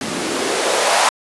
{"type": "noise with band-pass filter sweep", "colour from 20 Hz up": "blue", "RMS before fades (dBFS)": -18, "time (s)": [0.01, 1.09], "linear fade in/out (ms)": 2, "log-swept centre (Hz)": [210, 810], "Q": 2.3, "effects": ["resampled to 24000 Hz"]}